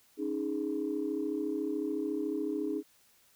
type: chord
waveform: sine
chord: C# suspended second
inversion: none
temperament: equal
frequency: 277.2 / 311.1 / 415.3 Hz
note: C#4 / D#4 / G#4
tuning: 0 / 0 / 0 cents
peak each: -36 / -33 / -35 dBFS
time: 0.17-2.83 s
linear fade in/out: 50 ms
effects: tanh soft clip ceiling -22 dBFS + white hiss -65 dBFS RMS until 3.35 s